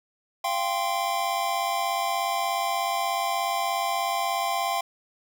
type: chord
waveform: square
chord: F suspended second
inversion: none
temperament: equal with one note detuned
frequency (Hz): 687.3 / 784 / 1046.5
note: F5 / G5 / C6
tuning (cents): -28 / 0 / 0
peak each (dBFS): -30 / -29 / -30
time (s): 0.44-4.81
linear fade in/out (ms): 5
effects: none